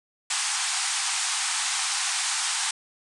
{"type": "band-pass noise", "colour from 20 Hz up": "white", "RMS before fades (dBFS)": -27, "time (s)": [0.3, 2.71], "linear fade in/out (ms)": 5, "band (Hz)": [740, 9600], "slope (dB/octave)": 96, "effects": []}